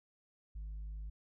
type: tone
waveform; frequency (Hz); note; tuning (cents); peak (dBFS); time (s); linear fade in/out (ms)
sine; 51.91; G#1; 0; -38; 0.55-1.1; 10
effects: tanh soft clip ceiling -40 dBFS